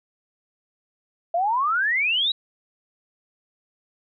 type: exponential sweep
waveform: sine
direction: up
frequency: 659.3 to 3951 Hz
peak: -19 dBFS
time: 1.34-2.32 s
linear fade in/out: 5 ms
effects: none